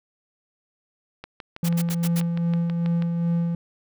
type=click train; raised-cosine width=0.3 ms; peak=-20 dBFS; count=12; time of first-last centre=1.24-3.023 s; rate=6.17 Hz
type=tone with tremolo; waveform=triangle; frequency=169.7 Hz; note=F3; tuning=49 cents flat; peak=-17 dBFS; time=1.63-3.55 s; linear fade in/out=2 ms; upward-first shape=sine; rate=2.5 Hz; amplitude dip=35%
type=noise bursts; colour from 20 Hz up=white; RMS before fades=-32 dBFS; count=5; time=1.64-2.207 s; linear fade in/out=10 ms; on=51 ms; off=78 ms
effects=none

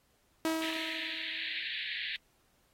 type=tone with exponential decay; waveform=sawtooth; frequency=321.7 Hz; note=E4; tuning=42 cents flat; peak=-24 dBFS; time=0.45-1.65 s; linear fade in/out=1 ms; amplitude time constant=260 ms
type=band-pass noise; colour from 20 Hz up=pink; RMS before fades=-38 dBFS; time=0.62-2.16 s; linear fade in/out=0 ms; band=1700 to 4200 Hz; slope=96 dB/octave
effects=pink hiss -71 dBFS RMS until 2.73 s + AAC 48 kbps

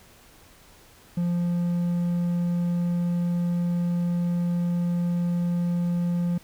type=tone; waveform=triangle; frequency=174 Hz; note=F3; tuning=6 cents flat; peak=-20 dBFS; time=1.17-6.38 s; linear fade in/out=5 ms; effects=pink hiss -53 dBFS RMS until 6.43 s

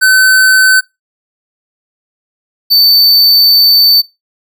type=tone pair in turn; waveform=square; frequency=1523 / 4545 Hz; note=F#6 / C#8; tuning=+50 / +42 cents; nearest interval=octave + perfect fifth; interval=1892 cents; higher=second; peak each=-5 dBFS; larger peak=neither; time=0.01-0.81 / 2.7-4.02 s; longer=second; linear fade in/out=20 ms; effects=noise-tail reverb RT60 0.2 s tail -20 dB re dry

